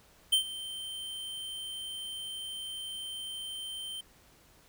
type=tone with ADSR envelope; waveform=square; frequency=3114 Hz; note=G7; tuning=12 cents flat; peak=-21 dBFS; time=0.32-4.01 s; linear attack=11 ms; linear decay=100 ms; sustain=-17 dB; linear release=7 ms; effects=pink hiss -61 dBFS RMS until 4.68 s